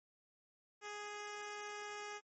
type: tone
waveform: 10% pulse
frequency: 415.3 Hz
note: G#4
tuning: in tune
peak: -36 dBFS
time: 0.81-2.21 s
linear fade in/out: 50 ms
effects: MP3 32 kbps